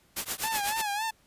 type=noise with tremolo; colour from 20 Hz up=white; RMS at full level=-29 dBFS; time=0.16-0.82 s; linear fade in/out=10 ms; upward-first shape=triangle; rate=8.1 Hz; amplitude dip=100%
type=tone with vibrato; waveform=sawtooth; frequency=850 Hz; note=G#5; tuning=40 cents sharp; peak=-25 dBFS; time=0.43-1.11 s; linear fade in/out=10 ms; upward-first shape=sine; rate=3.6 Hz; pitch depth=98 cents each way
effects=pink hiss -64 dBFS RMS until 1.26 s + resampled to 32000 Hz